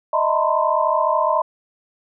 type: tone cluster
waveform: sine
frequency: 611 / 645 / 914 / 999 / 1049 Hz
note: D#5 / E5 / A#5 / B5 / C6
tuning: -32 / -38 / -34 / +20 / +4 cents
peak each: -22 dBFS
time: 0.13-1.42 s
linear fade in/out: 5 ms
effects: none